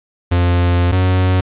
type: tone pair in turn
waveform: 45% pulse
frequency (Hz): 87.8 / 92.35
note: F2 / F#2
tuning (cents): +10 / -3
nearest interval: minor second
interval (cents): 87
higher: second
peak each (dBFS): -11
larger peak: neither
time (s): 0.31-0.92 / 0.92-1.41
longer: first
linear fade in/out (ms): 10
effects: resampled to 8000 Hz + 7-bit